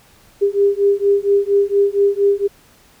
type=beating tone pair; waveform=sine; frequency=399.1 / 403.4 Hz; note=G4 / G4; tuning=+31 / +50 cents; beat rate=4.3 Hz; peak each=-15 dBFS; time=0.41-2.48 s; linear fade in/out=20 ms; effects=pink hiss -50 dBFS RMS until 3 s